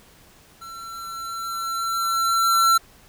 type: tone with level ramp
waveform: square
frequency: 1351 Hz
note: E6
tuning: 42 cents sharp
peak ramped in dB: -37 to -14 dBFS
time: 0.61-2.78 s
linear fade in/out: 10 ms
effects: pink hiss -52 dBFS RMS until 3.08 s

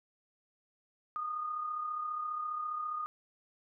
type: tone with amplitude modulation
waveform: sine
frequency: 1229 Hz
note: D#6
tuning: 22 cents flat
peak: -32 dBFS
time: 1.16-3.06 s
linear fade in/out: 0 ms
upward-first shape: sine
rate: 34.8 Hz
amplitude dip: 45%
effects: none

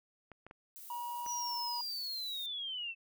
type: clicks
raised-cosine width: 0.5 ms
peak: -35 dBFS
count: 4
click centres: 0.317 / 0.466 / 0.511 / 1.263 s
type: noise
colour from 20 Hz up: violet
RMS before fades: -50 dBFS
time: 0.76-2.46 s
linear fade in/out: 0 ms
type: tone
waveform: triangle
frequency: 958 Hz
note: A#5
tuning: 47 cents sharp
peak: -36 dBFS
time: 0.9-1.81 s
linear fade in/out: 2 ms
type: linear sweep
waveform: sine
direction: down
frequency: 5940 to 2636 Hz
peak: -37 dBFS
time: 1.25-2.95 s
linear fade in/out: 50 ms
effects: none

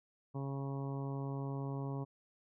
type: harmonic tone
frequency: 137.6 Hz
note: C#3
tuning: 12 cents flat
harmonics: 1 / 2 / 3 / 4 / 5 / 6 / 7 / 8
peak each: -38 / -44 / -47 / -52 / -53 / -55 / -52 / -55 dBFS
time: 0.34-2.05 s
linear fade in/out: 20 ms
effects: none

